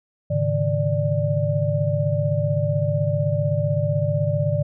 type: tone cluster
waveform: sine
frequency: 105.4 / 137.1 / 152.9 / 587 Hz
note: G#2 / C#3 / D#3 / D5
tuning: +26 / -19 / -30 / -1 cents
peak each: -24 dBFS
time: 0.3-4.63 s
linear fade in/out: 10 ms
effects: none